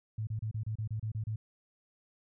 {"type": "tone bursts", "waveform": "sine", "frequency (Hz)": 109, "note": "A2", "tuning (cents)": -16, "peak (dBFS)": -32, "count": 10, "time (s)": [0.18, 1.36], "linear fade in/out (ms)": 5, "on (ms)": 91, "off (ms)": 30, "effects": []}